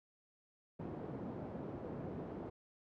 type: band-pass noise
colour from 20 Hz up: pink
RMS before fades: -45 dBFS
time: 0.79-2.5 s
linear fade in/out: 10 ms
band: 140 to 560 Hz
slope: 12 dB/octave
effects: none